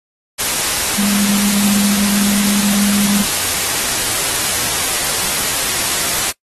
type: tone in noise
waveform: sine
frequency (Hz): 202.5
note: G#3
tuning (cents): -43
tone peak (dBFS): -14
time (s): 0.97-3.24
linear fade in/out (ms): 20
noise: white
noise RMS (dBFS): -17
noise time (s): 0.38-6.32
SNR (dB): 0
effects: noise-tail reverb RT60 0.1 s tail -22 dB re dry + AAC 32 kbps